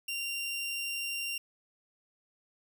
sawtooth tone, 2772 Hz, F7, 14 cents flat, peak -30 dBFS, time 0.08-1.38 s, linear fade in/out 5 ms, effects none

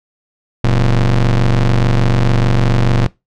40% pulse ring-modulated tone, 71.6 Hz, D2, 43 cents flat, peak -6 dBFS, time 0.64-3.07 s, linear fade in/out 5 ms, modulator 48.2 Hz, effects noise-tail reverb RT60 0.2 s tail -20 dB re dry + low-pass 5000 Hz 12 dB/octave

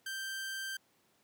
sawtooth tone, 1568 Hz, G6, in tune, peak -34 dBFS, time 0.06-0.77 s, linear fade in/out 5 ms, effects pink hiss -71 dBFS RMS until 1.23 s + high-pass 150 Hz 12 dB/octave

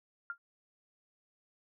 sine tone with exponential decay, 1396.9 Hz, F6, in tune, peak -32 dBFS, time 0.3-0.38 s, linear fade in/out 1 ms, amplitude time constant 16 ms, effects none

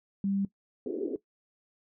sine tone, 197.2 Hz, G3, 11 cents sharp, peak -26 dBFS, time 0.24-0.45 s, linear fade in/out 2 ms
pink band-pass noise, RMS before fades -33 dBFS, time 0.86-1.16 s, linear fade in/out 2 ms, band 280 to 450 Hz, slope 48 dB/octave
effects noise-tail reverb RT60 0.1 s tail -17 dB re dry

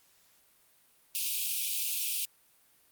white high-pass noise, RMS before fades -32 dBFS, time 1.15-2.25 s, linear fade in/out 0 ms, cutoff 2400 Hz, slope 96 dB/octave, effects white hiss -65 dBFS RMS until 2.91 s + Opus 48 kbps

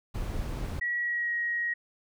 brown noise, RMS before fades -33 dBFS, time 0.14-0.8 s, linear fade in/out 10 ms
sine tone with pitch glide, 1922 to 1891.2 Hz, B6 to A#6, -48 to +24 cents, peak -27 dBFS, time 0.81-1.74 s, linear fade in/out 10 ms, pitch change -28 cents, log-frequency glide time 0.99-1.34 s
effects none

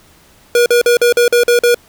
square tone bursts, 480 Hz, B4, 49 cents flat, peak -8 dBFS, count 8, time 0.55-1.745 s, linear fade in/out 2 ms, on 110 ms, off 45 ms, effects pink hiss -47 dBFS RMS until 1.88 s

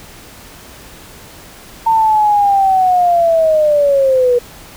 sine linear sweep, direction down, 909 to 480 Hz, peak -8 dBFS, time 1.86-4.39 s, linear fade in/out 10 ms, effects pink hiss -37 dBFS RMS until 4.76 s

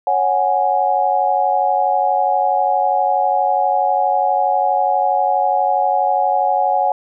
sine chord, C# suspended fourth, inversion none, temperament just, 554.4 / 739.2 / 831.5 Hz, C#5 / F#5 / G#5, 0 / -2 / +2 cents, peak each -21 / -16 / -17 dBFS, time 0.07-6.92 s, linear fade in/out 2 ms, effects none

